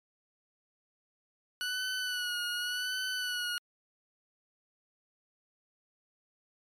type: tone with vibrato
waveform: 20% pulse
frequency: 1474 Hz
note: F#6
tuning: 7 cents flat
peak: -27 dBFS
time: 1.61-3.58 s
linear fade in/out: 0 ms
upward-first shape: sine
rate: 0.88 Hz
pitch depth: 43 cents each way
effects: low-pass 12000 Hz 12 dB/octave + MP3 96 kbps